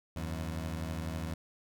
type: beating tone pair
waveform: 20% pulse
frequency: 80 / 92 Hz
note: D#2 / F#2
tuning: +49 / -9 cents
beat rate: 12 Hz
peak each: -31 / -37 dBFS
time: 0.16-1.34 s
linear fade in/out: 5 ms
effects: none